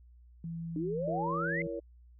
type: tone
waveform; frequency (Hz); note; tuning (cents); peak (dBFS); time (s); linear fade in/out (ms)
sine; 166.3; E3; +16; -36; 0.44-1.67; 2
type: exponential sweep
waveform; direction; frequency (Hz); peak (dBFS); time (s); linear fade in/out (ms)
sine; up; 292.3 to 2129; -32; 0.76-1.62; 2
type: chord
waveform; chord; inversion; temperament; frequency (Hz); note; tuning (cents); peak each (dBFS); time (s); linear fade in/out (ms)
sine; A# diminished; second; just; 335.6 / 466.2 / 559.4; E4 / A#4 / C#5; +31 / 0 / +16; -39; 1.07-1.8; 10
effects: added 60 Hz sine -54 dBFS peak until 2.19 s